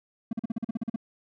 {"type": "tone bursts", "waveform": "triangle", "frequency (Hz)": 227, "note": "A#3", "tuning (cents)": -46, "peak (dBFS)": -24, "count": 11, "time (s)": [0.31, 0.961], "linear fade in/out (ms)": 5, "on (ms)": 21, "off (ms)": 42, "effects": []}